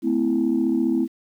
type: chord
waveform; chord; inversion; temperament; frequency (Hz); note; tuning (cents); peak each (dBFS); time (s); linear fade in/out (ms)
sine; A minor; none; equal with one note detuned; 220 / 255.5 / 329.6; A3 / C4 / E4; 0 / -41 / 0; -24 / -21 / -21; 0.02-1.08; 50
effects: tanh soft clip ceiling -11 dBFS + 9-bit